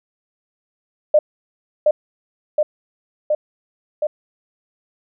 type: tone with echo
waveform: sine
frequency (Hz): 604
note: D5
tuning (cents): +48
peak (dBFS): -8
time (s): 1.14-1.19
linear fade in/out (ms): 5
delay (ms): 720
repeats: 4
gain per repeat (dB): -2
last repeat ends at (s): 4.07
effects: none